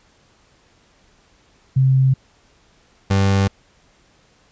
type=tone pair in turn; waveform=sine / 30% pulse; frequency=132.3 / 97.8 Hz; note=C3 / G2; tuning=+20 / -4 cents; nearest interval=perfect fourth; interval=524 cents; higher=first; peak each=-11 dBFS; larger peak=neither; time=1.76-2.14 / 3.1-3.48 s; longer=neither; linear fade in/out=10 ms; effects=pink hiss -56 dBFS RMS until 4.51 s + resampled to 16000 Hz